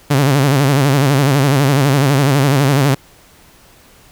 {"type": "tone with vibrato", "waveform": "sawtooth", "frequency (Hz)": 138.59, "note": "C#3", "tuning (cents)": 0, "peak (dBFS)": -6, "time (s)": [0.1, 2.95], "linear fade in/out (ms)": 10, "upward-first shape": "sine", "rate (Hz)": 12, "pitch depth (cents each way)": 110, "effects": ["pink hiss -46 dBFS RMS until 4.11 s"]}